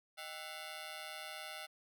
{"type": "ring-modulated tone", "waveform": "10% pulse", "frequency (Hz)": 702, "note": "F5", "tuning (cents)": 9, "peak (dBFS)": -33, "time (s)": [0.17, 1.67], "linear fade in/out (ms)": 20, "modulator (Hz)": 79.5, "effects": []}